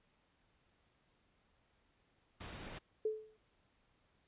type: noise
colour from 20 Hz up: pink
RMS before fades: -48 dBFS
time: 2.4-2.79 s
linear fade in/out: 10 ms
type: tone with exponential decay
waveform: sine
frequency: 433.6 Hz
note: A4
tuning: 25 cents flat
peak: -30 dBFS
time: 3.05-3.37 s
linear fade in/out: 5 ms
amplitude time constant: 68 ms
effects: pink hiss -75 dBFS RMS until 4.27 s + resampled to 8000 Hz